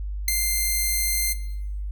5% pulse tone with ADSR envelope, 2093 Hz, C7, in tune, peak -5 dBFS, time 0.28-1.34 s, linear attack 3 ms, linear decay 6 ms, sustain -7 dB, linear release 22 ms, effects noise-tail reverb RT60 0.9 s tail -17 dB re dry + added 50 Hz sine -27 dBFS peak until 1.91 s

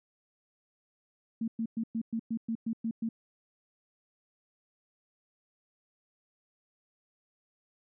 sine tone bursts, 226.8 Hz, A#3, 47 cents flat, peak -29 dBFS, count 10, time 1.41-3.09 s, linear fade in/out 5 ms, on 69 ms, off 110 ms, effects none

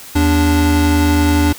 square tone pair together, 80.7 / 292.1 Hz, E2 / D4, -36 / -9 cents, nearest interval octave + minor seventh, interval 2227 cents, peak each -14 dBFS, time 0.15-1.53 s, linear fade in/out 10 ms, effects white hiss -35 dBFS RMS until 1.58 s

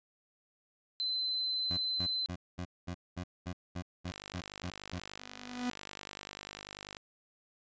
sine tone, 4058 Hz, B7, 46 cents sharp, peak -31 dBFS, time 1-2.26 s, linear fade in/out 0 ms
20% pulse tone bursts, 89.4 Hz, F2, 41 cents sharp, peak -32 dBFS, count 12, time 1.7-4.996 s, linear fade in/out 10 ms, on 73 ms, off 220 ms
click train, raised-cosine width 0.2 ms, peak -25 dBFS, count 146, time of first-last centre 4.08-6.968 s, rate 50.2 Hz
45% pulse tone with exponential growth, 246.9 Hz, B3, in tune, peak -30 dBFS, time 5.19-5.7 s, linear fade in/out 2 ms, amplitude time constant 110 ms
effects resampled to 16000 Hz

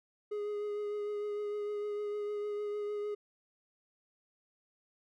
triangle tone with vibrato, 415.3 Hz, G#4, in tune, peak -32 dBFS, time 0.31-3.15 s, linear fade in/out 10 ms, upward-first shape triangle, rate 6.6 Hz, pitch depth 19 cents each way, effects none

